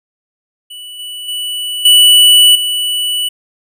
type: tone with level steps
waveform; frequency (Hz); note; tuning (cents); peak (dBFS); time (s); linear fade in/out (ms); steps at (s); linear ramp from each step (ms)
square; 2960; F#7; 0; -28 / -24 / -18 / -4 / -14; 0.7-3.29; 10; 0.99 / 1.28 / 1.85 / 2.55; 5
effects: none